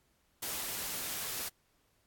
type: noise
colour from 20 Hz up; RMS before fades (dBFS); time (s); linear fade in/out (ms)
white; -38; 0.42-1.49; 10
effects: pink hiss -73 dBFS RMS until 2.06 s + AAC 64 kbps